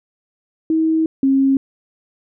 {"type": "tone pair in turn", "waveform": "sine", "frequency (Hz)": [320, 270.2], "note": ["D#4", "C#4"], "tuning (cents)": [49, -44], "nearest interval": "minor third", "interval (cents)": 293, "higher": "first", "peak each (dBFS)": [-13, -11], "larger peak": "second", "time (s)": [[0.7, 1.06], [1.23, 1.57]], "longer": "first", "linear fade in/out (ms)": 2, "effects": []}